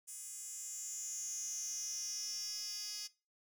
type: tone with high-pass filter sweep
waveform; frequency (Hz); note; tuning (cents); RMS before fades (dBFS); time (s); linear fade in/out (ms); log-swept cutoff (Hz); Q
10% pulse; 415.3; G#4; 0; -43; 0.07-3.08; 20; 8400 to 4700; 6.8
effects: noise-tail reverb RT60 0.3 s tail -20 dB re dry